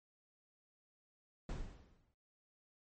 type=noise with exponential decay; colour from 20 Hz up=brown; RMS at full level=-39 dBFS; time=1.49-2.14 s; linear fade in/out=2 ms; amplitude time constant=140 ms; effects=MP3 32 kbps